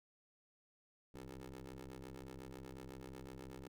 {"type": "ring-modulated tone", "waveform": "15% pulse", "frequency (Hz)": 65.7, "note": "C2", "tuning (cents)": 8, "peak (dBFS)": -40, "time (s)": [1.14, 3.68], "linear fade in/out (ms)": 5, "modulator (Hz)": 234, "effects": []}